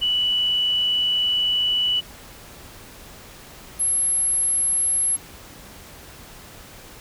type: tone pair in turn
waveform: sine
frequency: 2960 / 11060 Hz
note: F#7 / F9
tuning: 0 / -18 cents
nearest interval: octave + major seventh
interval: 2282 cents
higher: second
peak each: -18 dBFS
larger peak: neither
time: 0.01-2.01 / 3.79-5.17 s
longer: first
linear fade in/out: 20 ms
effects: pink hiss -43 dBFS RMS until 7 s

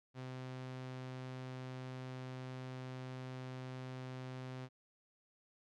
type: tone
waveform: sawtooth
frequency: 128.8 Hz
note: C3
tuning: 27 cents flat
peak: -40 dBFS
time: 0.14-4.69 s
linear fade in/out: 50 ms
effects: low-pass 5000 Hz 12 dB/octave

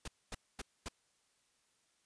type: noise bursts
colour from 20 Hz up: pink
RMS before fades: -42 dBFS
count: 4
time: 0.05-0.886 s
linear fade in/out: 5 ms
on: 29 ms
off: 240 ms
effects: white hiss -75 dBFS RMS until 2.05 s + resampled to 22050 Hz

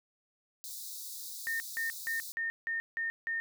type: high-pass noise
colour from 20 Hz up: white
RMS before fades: -43 dBFS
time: 0.64-2.32 s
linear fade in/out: 0 ms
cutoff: 3700 Hz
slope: 96 dB/octave
type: tone bursts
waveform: sine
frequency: 1826 Hz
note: A#6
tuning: 36 cents flat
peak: -31 dBFS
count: 7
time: 1.47-3.4 s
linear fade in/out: 0 ms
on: 130 ms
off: 170 ms
effects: none

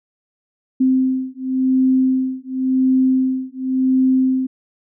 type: beating tone pair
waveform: sine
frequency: 259.8 / 260.72 Hz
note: C4 / C4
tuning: -12 / -6 cents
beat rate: 0.92 Hz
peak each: -17 dBFS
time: 0.8-4.47 s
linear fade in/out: 10 ms
effects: none

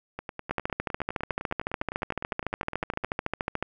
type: two click trains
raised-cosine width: 0.5 ms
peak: -12 / -19 dBFS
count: 44 / 29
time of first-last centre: 0.51-3.626 / 0.19-3.038 s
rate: 13.8 / 9.83 Hz
effects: none

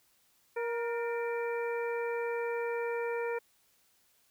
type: harmonic tone with a mistuned harmonic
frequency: 469.8 Hz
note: A#4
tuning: 13 cents sharp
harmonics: 1 / 2 / 3 / 4 / 5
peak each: -32 / -40 / -44 / -44 / -44 dBFS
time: 0.56-3.39 s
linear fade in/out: 10 ms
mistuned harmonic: 4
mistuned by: -59 cents
effects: white hiss -69 dBFS RMS until 4.3 s

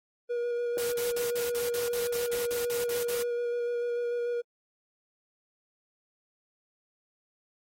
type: tone with vibrato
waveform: triangle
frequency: 478.9 Hz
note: A#4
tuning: 47 cents sharp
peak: -26 dBFS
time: 0.29-4.42 s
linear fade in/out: 20 ms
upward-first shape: square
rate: 6.8 Hz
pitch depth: 10 cents each way
type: noise bursts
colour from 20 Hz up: white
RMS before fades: -37 dBFS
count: 13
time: 0.78-3.224 s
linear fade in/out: 0 ms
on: 140 ms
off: 52 ms
effects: AAC 48 kbps

